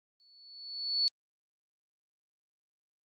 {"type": "tone with exponential growth", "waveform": "sine", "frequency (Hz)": 4435, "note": "C#8", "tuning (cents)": 0, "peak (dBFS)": -23, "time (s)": [0.2, 1.08], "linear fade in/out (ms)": 0, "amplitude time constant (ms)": 190, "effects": ["Opus 32 kbps"]}